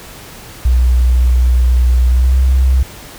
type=tone with pitch glide; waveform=sine; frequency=61.7 to 64.99 Hz; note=B1 to C2; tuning=-1 to -11 cents; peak=-7 dBFS; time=0.65-2.83 s; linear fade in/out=5 ms; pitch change=+90 cents; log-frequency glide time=2.09-2.38 s; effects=pink hiss -34 dBFS RMS until 3.18 s